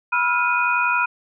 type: tone cluster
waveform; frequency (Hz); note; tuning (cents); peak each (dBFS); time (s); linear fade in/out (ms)
sine; 976 / 1322 / 1413 / 2479; B5 / E6 / F6 / D#7; -21 / +5 / +20 / -7; -22 / -27 / -21 / -22; 0.12-1.06; 10
effects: none